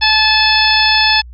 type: harmonic tone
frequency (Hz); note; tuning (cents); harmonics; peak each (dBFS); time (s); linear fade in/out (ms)
867; A5; -26; 1 / 2 / 3 / 4 / 5 / 6; -16 / -16 / -16 / -16 / -16 / -16; 0.01-1.22; 20
effects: added 60 Hz sine -31 dBFS peak until 1.33 s